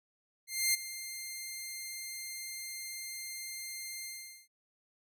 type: tone with ADSR envelope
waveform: 10% pulse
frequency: 2103 Hz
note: C7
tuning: 8 cents sharp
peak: -16 dBFS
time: 0.47-4.48 s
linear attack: 270 ms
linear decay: 15 ms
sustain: -15 dB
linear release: 430 ms
effects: none